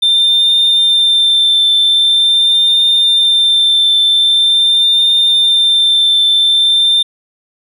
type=tone with vibrato; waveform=triangle; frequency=3580 Hz; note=A7; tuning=29 cents sharp; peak=-5 dBFS; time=0.02-7.03 s; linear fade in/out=10 ms; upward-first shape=triangle; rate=0.44 Hz; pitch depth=17 cents each way; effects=tanh soft clip ceiling -3 dBFS